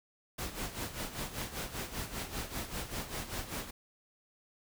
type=noise with tremolo; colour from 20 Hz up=pink; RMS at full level=-37 dBFS; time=0.38-3.71 s; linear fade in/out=10 ms; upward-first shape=sine; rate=5.1 Hz; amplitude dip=70%; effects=none